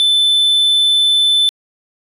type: tone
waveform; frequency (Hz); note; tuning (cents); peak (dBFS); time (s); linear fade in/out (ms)
triangle; 3520; A7; 0; -8; 0-1.49; 0
effects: resampled to 32000 Hz